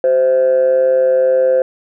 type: tone with amplitude modulation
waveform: sine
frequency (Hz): 519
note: C5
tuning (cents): -14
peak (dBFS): -5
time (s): 0.04-1.62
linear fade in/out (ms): 2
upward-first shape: sine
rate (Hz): 139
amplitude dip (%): 65
effects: tanh soft clip ceiling -5 dBFS